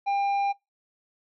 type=tone with tanh clipping; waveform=sine; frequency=799 Hz; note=G5; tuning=33 cents sharp; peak=-24 dBFS; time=0.06-0.53 s; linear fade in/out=20 ms; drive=7 dB; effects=noise-tail reverb RT60 0.2 s tail -23 dB re dry